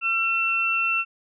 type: tone pair together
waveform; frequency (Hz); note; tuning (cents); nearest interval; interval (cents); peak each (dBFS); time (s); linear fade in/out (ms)
sine; 1349 / 2698; E6 / E7; +40 / +40; octave; 1200; -27 / -21; 0.01-1.05; 50
effects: none